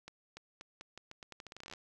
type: accelerating click train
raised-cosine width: 0.2 ms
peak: -30 dBFS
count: 20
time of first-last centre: 0.08-1.736 s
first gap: 290 ms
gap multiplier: 0.83
effects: none